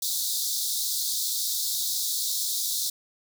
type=high-pass noise; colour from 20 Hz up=pink; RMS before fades=-28 dBFS; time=0.02-2.9 s; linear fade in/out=5 ms; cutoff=3600 Hz; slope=96 dB/octave; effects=none